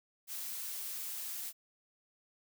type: noise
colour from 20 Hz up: blue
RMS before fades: -41 dBFS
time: 0.27-1.53 s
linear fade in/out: 50 ms
effects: none